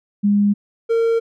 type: tone pair in turn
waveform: sine / triangle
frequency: 204.1 / 458.2 Hz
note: G#3 / A#4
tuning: -30 / -30 cents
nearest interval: octave + major second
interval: 1400 cents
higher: second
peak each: -12 dBFS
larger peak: neither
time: 0.23-0.54 / 0.89-1.2 s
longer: neither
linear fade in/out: 20 ms
effects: none